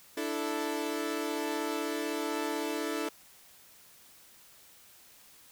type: chord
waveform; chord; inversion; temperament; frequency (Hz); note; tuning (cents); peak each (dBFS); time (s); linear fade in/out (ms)
sawtooth; D suspended second; none; equal; 293.7 / 329.6 / 440; D4 / E4 / A4; 0 / 0 / 0; -32; 0.17-3.09; 5
effects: white hiss -57 dBFS RMS until 5.51 s